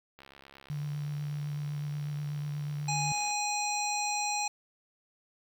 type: click train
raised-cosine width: 0.3 ms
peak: -35 dBFS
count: 215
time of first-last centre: 0.19-3.31 s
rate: 68.6 Hz
type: tone with vibrato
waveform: sine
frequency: 146.83 Hz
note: D3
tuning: in tune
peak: -32 dBFS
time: 0.7-3.12 s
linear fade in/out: 0 ms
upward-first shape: triangle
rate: 8.1 Hz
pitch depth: 19 cents each way
type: harmonic tone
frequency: 830.6 Hz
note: G#5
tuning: in tune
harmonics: 1 / 3 / 5 / 7 / 9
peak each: -32 / -36 / -38 / -38 / -37 dBFS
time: 2.88-4.48 s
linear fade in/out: 5 ms
effects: 9-bit